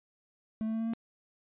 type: tone with pitch steps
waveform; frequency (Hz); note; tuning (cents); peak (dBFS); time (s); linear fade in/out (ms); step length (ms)
triangle; 219.3 / 221.6 / 223.9 / 226.2 / 228.6; A3 / A3 / A3 / A3 / A#3; -6 / +13 / +30 / +48 / -34; -28; 0.61-0.935; 0; 65
effects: resampled to 8000 Hz